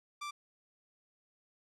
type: tone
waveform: sawtooth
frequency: 1174.7 Hz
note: D6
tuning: in tune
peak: -35 dBFS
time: 0.21-0.31 s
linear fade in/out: 10 ms
effects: low-pass 8000 Hz 12 dB/octave